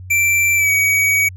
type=tone with pitch glide; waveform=square; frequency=2346 to 2261 Hz; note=D7 to C#7; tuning=-2 to +34 cents; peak=-13 dBFS; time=0.1-1.29 s; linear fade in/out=10 ms; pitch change=-64 cents; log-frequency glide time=0.56-0.7 s; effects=added 92 Hz sine -31 dBFS peak until 1.36 s